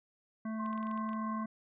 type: harmonic tone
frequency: 220 Hz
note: A3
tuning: in tune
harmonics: 1 / 3 / 5 / 7 / 9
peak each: -35 / -48 / -48 / -53 / -57 dBFS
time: 0.45-1.46 s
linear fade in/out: 5 ms
type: tone with tremolo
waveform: sine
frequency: 1061 Hz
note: C6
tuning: 24 cents sharp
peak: -37 dBFS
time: 0.58-1.45 s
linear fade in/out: 20 ms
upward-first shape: triangle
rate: 3.1 Hz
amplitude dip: 35%
type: clicks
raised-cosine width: 0.2 ms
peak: -35 dBFS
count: 9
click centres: 0.661 / 0.73 / 0.777 / 0.829 / 0.87 / 0.913 / 0.976 / 1.091 / 1.132 s
effects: resampled to 8000 Hz